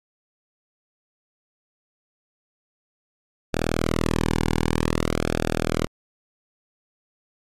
sawtooth tone with flanger, 40.4 Hz, E1, 34 cents flat, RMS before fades -23 dBFS, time 3.53-5.87 s, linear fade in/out 10 ms, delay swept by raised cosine 0.98 to 1.57 ms, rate 0.52 Hz, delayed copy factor -0.95, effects low-pass 11000 Hz 12 dB/octave + MP3 96 kbps

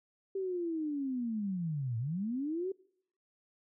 sine linear two-way sweep, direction down then up, 392 to 109.7 to 392 Hz, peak -32 dBFS, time 0.35-2.72 s, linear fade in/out 5 ms, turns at 1.98 s, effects noise-tail reverb RT60 0.7 s tail -25 dB re dry

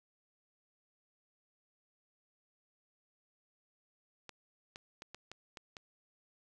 clicks, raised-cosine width 0.2 ms, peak -29 dBFS, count 7, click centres 4.293 / 4.759 / 5.021 / 5.146 / 5.316 / 5.572 / 5.768 s, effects none

